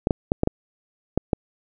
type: clicks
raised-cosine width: 2 ms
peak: -5 dBFS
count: 7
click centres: 0.071 / 0.108 / 0.319 / 0.434 / 0.474 / 1.176 / 1.332 s
effects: none